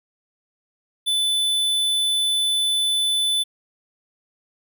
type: tone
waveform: square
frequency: 3500 Hz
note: A7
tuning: 10 cents flat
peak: -19 dBFS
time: 1.06-3.44 s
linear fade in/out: 20 ms
effects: none